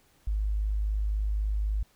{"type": "tone", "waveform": "sine", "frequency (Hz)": 51.91, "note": "G#1", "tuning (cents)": 0, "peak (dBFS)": -25, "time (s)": [0.27, 1.83], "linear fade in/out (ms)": 5, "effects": ["pink hiss -64 dBFS RMS until 1.95 s"]}